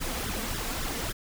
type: noise with flanger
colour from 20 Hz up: pink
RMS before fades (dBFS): -32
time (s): 0-1.13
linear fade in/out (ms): 20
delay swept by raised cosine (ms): 0.56 to 4.56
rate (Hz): 3.6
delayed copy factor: +0.85
effects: none